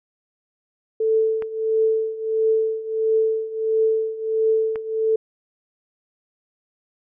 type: tone with tremolo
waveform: sine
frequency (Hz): 441.8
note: A4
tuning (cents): +7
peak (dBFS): -14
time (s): 1-5.16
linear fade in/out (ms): 5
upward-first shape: triangle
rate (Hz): 1.5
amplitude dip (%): 85
type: clicks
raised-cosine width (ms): 0.5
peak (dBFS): -20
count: 2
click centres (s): 1.423 / 4.758
effects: none